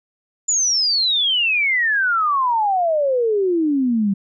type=exponential sweep; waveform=sine; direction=down; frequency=7110 to 191.2 Hz; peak=-15 dBFS; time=0.48-4.14 s; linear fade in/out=10 ms; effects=none